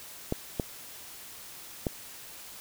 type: clicks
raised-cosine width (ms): 2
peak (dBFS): -14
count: 3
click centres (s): 0.324 / 0.598 / 1.868
effects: white hiss -46 dBFS RMS until 2.6 s

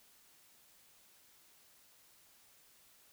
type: silence
effects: white hiss -65 dBFS RMS until 3.12 s

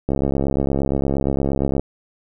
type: click train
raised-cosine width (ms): 2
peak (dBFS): -7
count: 118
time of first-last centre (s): 0.09-1.796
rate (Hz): 68.6
effects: none

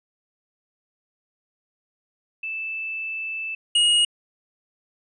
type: tone pair in turn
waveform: sine / square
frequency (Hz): 2637 / 2877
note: E7 / F#7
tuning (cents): 0 / -49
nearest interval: major second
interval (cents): 151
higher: second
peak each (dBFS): -27 / -16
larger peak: second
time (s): 2.43-3.55 / 3.75-4.05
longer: first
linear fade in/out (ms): 5
effects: resampled to 22050 Hz

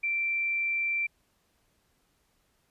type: tone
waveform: sine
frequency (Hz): 2349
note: D7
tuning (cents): 0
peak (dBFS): -26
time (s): 0.03-1.07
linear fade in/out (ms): 10
effects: pink hiss -71 dBFS RMS until 2.7 s + resampled to 32000 Hz

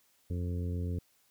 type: harmonic tone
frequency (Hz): 87.8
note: F2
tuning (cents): +10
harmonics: 1 / 2 / 3 / 4 / 5 / 6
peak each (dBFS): -32 / -40 / -43 / -50 / -46 / -54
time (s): 0.3-0.99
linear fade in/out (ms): 5
effects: white hiss -69 dBFS RMS until 1.3 s

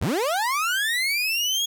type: linear sweep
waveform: 30% pulse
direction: up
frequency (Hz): 54 to 3349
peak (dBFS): -19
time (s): 0.01-1.66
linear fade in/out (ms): 10
effects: none

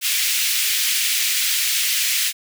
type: high-pass noise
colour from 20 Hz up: pink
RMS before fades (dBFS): -20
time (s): 0.01-2.33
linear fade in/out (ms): 50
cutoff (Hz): 2200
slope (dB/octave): 24
effects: none

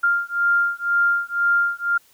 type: beating tone pair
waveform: sine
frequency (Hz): 1396.9 / 1398.9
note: F6 / F6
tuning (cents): 0 / +2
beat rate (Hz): 2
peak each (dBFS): -20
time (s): 0.03-1.98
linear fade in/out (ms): 10
effects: white hiss -56 dBFS RMS until 2.13 s

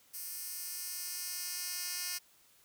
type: tone with high-pass filter sweep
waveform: 10% pulse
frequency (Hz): 357.5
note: F4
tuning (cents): +41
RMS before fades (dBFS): -40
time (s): 0.13-2.19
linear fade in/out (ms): 20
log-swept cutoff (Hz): 9600 to 4300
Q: 0.76
effects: white hiss -65 dBFS RMS until 2.64 s

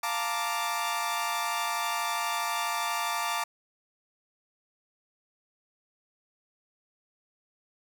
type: chord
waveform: sawtooth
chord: Bb major seventh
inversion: second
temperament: equal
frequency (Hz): 698.5 / 880 / 932.3 / 1174.7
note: F5 / A5 / Bb5 / D6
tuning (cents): 0 / 0 / 0 / 0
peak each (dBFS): -32 / -31 / -31 / -28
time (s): 0.03-3.44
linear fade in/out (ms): 5
effects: none

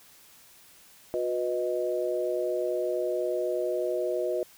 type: chord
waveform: sine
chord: B major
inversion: second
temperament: equal with one note detuned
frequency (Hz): 362.2 / 493.9 / 622.3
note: F#4 / B4 / D#5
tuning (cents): -37 / 0 / 0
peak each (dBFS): -30 / -31 / -30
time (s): 1.14-4.43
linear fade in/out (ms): 0
effects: white hiss -55 dBFS RMS until 4.57 s

